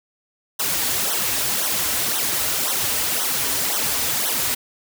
white noise with flanger, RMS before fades -22 dBFS, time 0.59-4.55 s, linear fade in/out 10 ms, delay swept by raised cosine 0.41 to 5.81 ms, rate 1.9 Hz, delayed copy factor -0.9, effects none

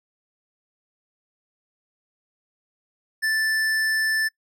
sine tone with hard clipping, 1760 Hz, A6, in tune, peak -22 dBFS, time 3.22-4.29 s, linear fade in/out 20 ms, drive 13 dB, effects noise-tail reverb RT60 0.1 s tail -23 dB re dry

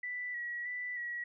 sine tone with vibrato, 1949 Hz, B6, 23 cents flat, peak -36 dBFS, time 0.03-1.24 s, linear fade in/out 5 ms, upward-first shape square, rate 1.6 Hz, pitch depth 26 cents each way, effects none

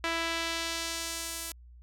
sawtooth tone with band-pass filter sweep, 331.4 Hz, E4, 9 cents sharp, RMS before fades -34 dBFS, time 0.04-1.52 s, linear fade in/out 0 ms, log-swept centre 2200 to 11000 Hz, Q 0.84, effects added 60 Hz sine -49 dBFS peak until 1.82 s

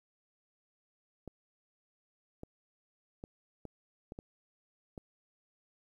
clicks, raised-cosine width 2 ms, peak -30 dBFS, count 7, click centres 1.277 / 2.434 / 3.239 / 3.653 / 4.121 / 4.189 / 4.978 s, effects 11-bit

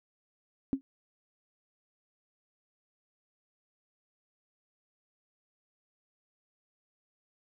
sine tone with exponential decay, 270.1 Hz, C#4, 45 cents flat, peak -21 dBFS, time 0.73-0.81 s, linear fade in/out 0 ms, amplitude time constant 17 ms, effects none

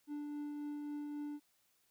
triangle tone with tremolo, 293.7 Hz, D4, in tune, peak -37 dBFS, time 0.07-1.4 s, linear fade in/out 50 ms, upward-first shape triangle, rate 3.7 Hz, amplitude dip 25%, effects white hiss -75 dBFS RMS until 1.9 s

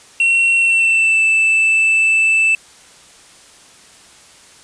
triangle tone with pitch glide, 2723 to 2642 Hz, F7 to E7, -44 to +3 cents, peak -9 dBFS, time 0.2-2.55 s, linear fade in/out 2 ms, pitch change -53 cents, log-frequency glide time 0.57-1.23 s, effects white hiss -44 dBFS RMS until 4.63 s + resampled to 22050 Hz

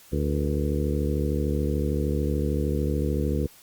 harmonic tone with a mistuned harmonic, 73.42 Hz, D2, in tune, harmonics 1 / 2 / 3 / 4 / 5 / 6 / 7, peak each -26 / -29 / -31 / -32 / -33 / -34 / -34 dBFS, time 0.12-3.47 s, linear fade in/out 10 ms, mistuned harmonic 7, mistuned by -87 cents, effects white hiss -52 dBFS RMS until 3.62 s + Opus 48 kbps

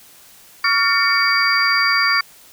sine tone cluster, 1129 / 1396 / 1808 / 2244 / 4723 Hz, C#6 / F6 / A6 / C#7 / D8, +31 / -1 / +47 / +21 / +9 cents, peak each -20 dBFS, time 0.64-2.21 s, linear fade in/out 5 ms, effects white hiss -46 dBFS RMS until 2.52 s

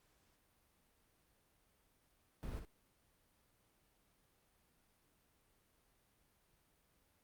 brown noise with echo, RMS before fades -44 dBFS, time 2.43-2.59 s, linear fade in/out 0 ms, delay 59 ms, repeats 1, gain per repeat -6 dB, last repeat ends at 2.649 s, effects pink hiss -75 dBFS RMS until 7.23 s + Opus 48 kbps

